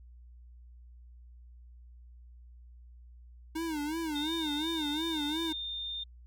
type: tone with vibrato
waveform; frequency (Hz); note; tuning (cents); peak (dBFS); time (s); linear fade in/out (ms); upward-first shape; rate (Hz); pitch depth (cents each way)
square; 311.1; D#4; 0; -33; 3.55-5.53; 10; sine; 2.8; 120
type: tone with pitch glide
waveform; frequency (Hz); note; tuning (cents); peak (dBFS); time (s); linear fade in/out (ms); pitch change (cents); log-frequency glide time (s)
sine; 3652 to 3623; A#7 to A7; -36 to +50; -35; 4.15-6.04; 10; -14; 4.31-5.73
effects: added 60 Hz sine -50 dBFS peak until 6.26 s